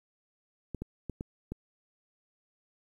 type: clicks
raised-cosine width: 3 ms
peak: -23 dBFS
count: 5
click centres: 0.747 / 0.82 / 1.097 / 1.209 / 1.52 s
effects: 10-bit